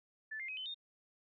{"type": "tone with pitch steps", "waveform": "sine", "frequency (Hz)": [1750, 2105, 2533, 3047, 3666], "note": ["A6", "C7", "D#7", "G7", "A#7"], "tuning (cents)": [-10, 10, 30, -50, -30], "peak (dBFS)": -40, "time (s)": [0.31, 0.745], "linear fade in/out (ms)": 10, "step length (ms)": 87, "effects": []}